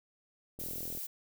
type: click train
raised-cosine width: 2 ms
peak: -33 dBFS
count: 17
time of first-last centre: 0.59-0.975 s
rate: 41.6 Hz
type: noise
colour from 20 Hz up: violet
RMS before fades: -40 dBFS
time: 0.59-1.07 s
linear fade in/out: 10 ms
effects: none